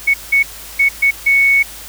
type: tone bursts at uneven times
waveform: sine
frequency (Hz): 2217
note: C#7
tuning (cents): 0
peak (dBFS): -8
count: 5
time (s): 0.07-0.14 / 0.32-0.43 / 0.79-0.89 / 1.02-1.11 / 1.26-1.63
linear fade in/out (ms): 10
effects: added 53 Hz sine -40 dBFS peak until 1.88 s + white hiss -33 dBFS RMS until 1.88 s